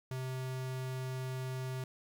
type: tone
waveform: square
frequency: 129.7 Hz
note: C3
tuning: 15 cents flat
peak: -37 dBFS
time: 0.11-1.84 s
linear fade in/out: 2 ms
effects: 11-bit